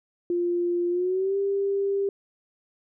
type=tone with pitch glide; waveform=sine; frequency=349.2 to 396.5 Hz; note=F4 to G4; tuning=0 to +20 cents; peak=-22 dBFS; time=0.3-2.09 s; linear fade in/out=2 ms; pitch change=+220 cents; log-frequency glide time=0.9-1.37 s; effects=none